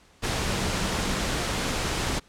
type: tone in noise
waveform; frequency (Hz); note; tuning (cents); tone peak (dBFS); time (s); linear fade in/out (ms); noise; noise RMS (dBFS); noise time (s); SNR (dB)
sine; 190.3; F#3; +49; -35; 0.43-1.29; 20; pink; -27; 0.22-2.2; -11
effects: pink hiss -57 dBFS RMS until 2.28 s + low-pass 8000 Hz 12 dB/octave